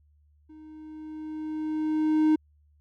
triangle tone with level ramp, 310 Hz, D#4, 6 cents flat, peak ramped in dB -44 to -15 dBFS, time 0.49-2.36 s, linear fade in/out 10 ms, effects added 74 Hz sine -59 dBFS peak until 2.8 s

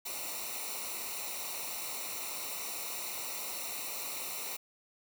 white noise with comb filter, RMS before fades -39 dBFS, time 0.05-4.57 s, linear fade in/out 10 ms, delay 0.61 ms, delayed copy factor -0.8, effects none

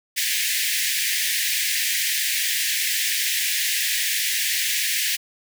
pink high-pass noise, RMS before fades -23 dBFS, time 0.16-5.17 s, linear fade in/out 20 ms, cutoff 1700 Hz, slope 96 dB/octave, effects none

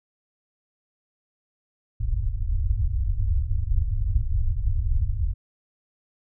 pink low-pass noise, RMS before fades -23 dBFS, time 2-5.34 s, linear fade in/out 10 ms, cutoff 110 Hz, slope 96 dB/octave, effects none

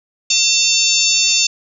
harmonic tone with a mistuned harmonic, 899 Hz, A5, 37 cents sharp, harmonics 3 / 4 / 5 / 6 / 7 / 8, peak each -19 / -19 / -19 / -19 / -19 / -19 dBFS, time 0.3-1.47 s, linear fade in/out 5 ms, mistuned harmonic 8, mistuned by -32 cents, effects none

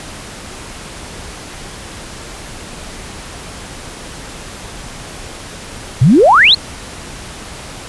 sine exponential sweep, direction up, 110 to 4485 Hz, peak -4 dBFS, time 6.01-6.55 s, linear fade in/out 10 ms, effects pink hiss -30 dBFS RMS until 7.88 s + resampled to 24000 Hz

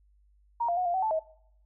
sine tone with pitch steps, 939 / 693 / 728 / 696 / 756 / 875 / 636 Hz, A#5 / F5 / F#5 / F5 / F#5 / A5 / D#5, +12 / -14 / -28 / -6 / +37 / -10 / +38 cents, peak -25 dBFS, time 0.6-1.195 s, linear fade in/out 10 ms, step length 85 ms, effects noise-tail reverb RT60 0.7 s tail -20 dB re dry + added 50 Hz sine -60 dBFS peak until 1.65 s

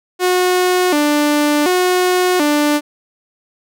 sawtooth tone with vibrato, 327.7 Hz, E4, 10 cents flat, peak -8 dBFS, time 0.19-2.81 s, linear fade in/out 50 ms, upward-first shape square, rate 0.68 Hz, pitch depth 180 cents each way, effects none

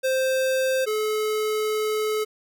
square tone pair in turn, 523.3 / 429.8 Hz, C5 / A4, 0 / -41 cents, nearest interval minor third, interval 341 cents, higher first, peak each -21 / -23 dBFS, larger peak first, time 0.03-0.86 / 0.86-2.25 s, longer second, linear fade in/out 20 ms, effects none

